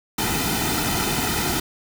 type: noise with comb filter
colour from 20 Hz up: pink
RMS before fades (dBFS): -23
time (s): 0.18-1.6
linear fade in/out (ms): 5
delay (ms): 1.8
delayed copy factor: -0.75
effects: none